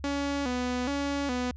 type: tone with vibrato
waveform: sawtooth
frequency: 264.9 Hz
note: C4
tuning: 22 cents sharp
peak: -24 dBFS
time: 0.04-1.51 s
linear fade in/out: 0 ms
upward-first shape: square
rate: 1.2 Hz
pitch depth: 110 cents each way
effects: added 72 Hz sine -40 dBFS peak until 1.56 s + resampled to 16000 Hz